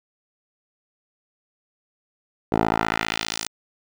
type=tone with band-pass filter sweep; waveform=10% pulse; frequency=55 Hz; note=A1; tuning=in tune; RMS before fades=-24 dBFS; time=2.52-3.48 s; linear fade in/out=5 ms; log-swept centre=510 to 7600 Hz; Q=1.1; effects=none